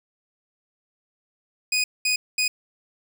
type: tone bursts at uneven times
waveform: 20% pulse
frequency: 2489 Hz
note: D#7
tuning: in tune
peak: -15 dBFS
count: 3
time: 1.72-1.84 / 2.05-2.16 / 2.38-2.48 s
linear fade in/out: 5 ms
effects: none